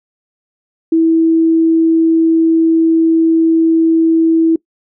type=tone; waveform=sine; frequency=326.2 Hz; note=E4; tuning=18 cents flat; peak=-7 dBFS; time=0.92-4.56 s; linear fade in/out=5 ms; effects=noise-tail reverb RT60 0.1 s tail -22 dB re dry